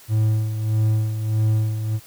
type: tone with tremolo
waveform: triangle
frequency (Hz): 108.9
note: A2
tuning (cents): -17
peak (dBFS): -13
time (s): 0.08-2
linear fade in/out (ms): 50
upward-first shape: sine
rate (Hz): 1.6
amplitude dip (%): 60
effects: white hiss -47 dBFS RMS until 2.06 s